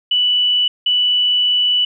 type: tone pair in turn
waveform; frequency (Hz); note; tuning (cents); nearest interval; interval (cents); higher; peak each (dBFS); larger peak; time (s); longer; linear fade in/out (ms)
sine; 2965 / 2965; F#7 / F#7; +3 / +3; unison; 0; neither; -12 / -12; neither; 0.11-0.68 / 0.86-1.85; second; 5
effects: none